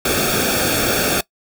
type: noise with comb filter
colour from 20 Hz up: pink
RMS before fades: -18 dBFS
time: 0.05-1.21 s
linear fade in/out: 5 ms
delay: 1 ms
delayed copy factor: -0.85
effects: noise-tail reverb RT60 0.1 s tail -21 dB re dry